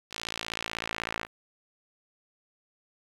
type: tone with band-pass filter sweep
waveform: sawtooth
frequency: 56.1 Hz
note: A1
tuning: 34 cents sharp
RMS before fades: -37 dBFS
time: 0.1-1.27 s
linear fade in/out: 50 ms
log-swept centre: 4100 to 1800 Hz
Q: 1.2
effects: 9-bit